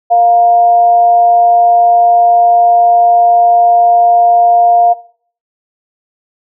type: tone with amplitude modulation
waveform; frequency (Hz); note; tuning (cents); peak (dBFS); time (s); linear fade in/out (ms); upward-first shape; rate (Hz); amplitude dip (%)
sine; 702; F5; +9; -3; 0.1-4.94; 20; sine; 234; 35
effects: noise-tail reverb RT60 0.5 s tail -17 dB re dry